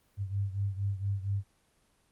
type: beating tone pair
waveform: sine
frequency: 98.1 / 102.4 Hz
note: G2 / G#2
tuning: +2 / -24 cents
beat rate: 4.3 Hz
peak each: -31 / -35 dBFS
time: 0.17-1.44 s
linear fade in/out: 50 ms
effects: pink hiss -69 dBFS RMS until 2.11 s + Opus 24 kbps